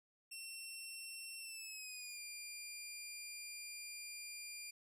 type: tone with pitch glide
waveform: 15% pulse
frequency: 2710 to 2400 Hz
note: E7 to D7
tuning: +47 to +37 cents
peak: -40 dBFS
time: 0.31-4.71 s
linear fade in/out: 10 ms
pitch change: -210 cents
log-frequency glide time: 1.4-2.19 s
effects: none